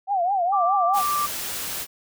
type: tone with vibrato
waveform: sine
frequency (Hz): 745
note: F#5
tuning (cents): +12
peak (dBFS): -19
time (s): 0.07-1.03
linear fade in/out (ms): 50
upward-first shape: triangle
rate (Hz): 4.8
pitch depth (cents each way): 180
type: tone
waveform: sine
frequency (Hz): 1174.7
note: D6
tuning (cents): 0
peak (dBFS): -21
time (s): 0.52-1.27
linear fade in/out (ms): 20
type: noise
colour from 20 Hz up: white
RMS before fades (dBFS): -30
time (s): 0.93-1.87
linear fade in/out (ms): 50
effects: none